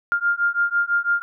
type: beating tone pair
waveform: sine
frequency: 1400 / 1406 Hz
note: F6 / F6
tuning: +4 / +11 cents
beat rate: 6 Hz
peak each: -21 dBFS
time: 0.12-1.22 s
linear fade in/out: 0 ms
effects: none